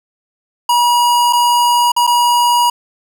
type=tone with dropouts; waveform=square; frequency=962 Hz; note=B5; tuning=46 cents flat; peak=-10 dBFS; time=0.69-2.7 s; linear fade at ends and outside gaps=5 ms; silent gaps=1.327-1.331 / 1.919-1.964 / 2.068-2.074 s; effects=none